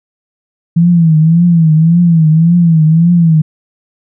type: tone with vibrato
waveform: sine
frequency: 164.81 Hz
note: E3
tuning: in tune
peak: -4 dBFS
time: 0.76-3.42 s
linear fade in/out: 10 ms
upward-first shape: triangle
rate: 1.8 Hz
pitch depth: 120 cents each way
effects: none